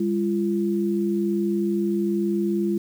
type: tone pair together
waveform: sine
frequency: 201.8 / 342.8 Hz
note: G#3 / F4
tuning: -49 / -32 cents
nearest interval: major sixth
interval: 917 cents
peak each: -23 dBFS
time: 0-2.78 s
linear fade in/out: 5 ms
effects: 8-bit